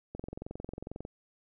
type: click train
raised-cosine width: 2 ms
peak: -26 dBFS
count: 21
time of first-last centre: 0.15-1.051 s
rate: 22.2 Hz
effects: none